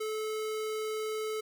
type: tone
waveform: square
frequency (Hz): 433.5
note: A4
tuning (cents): -26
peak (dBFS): -33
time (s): 0-1.41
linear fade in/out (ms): 10
effects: none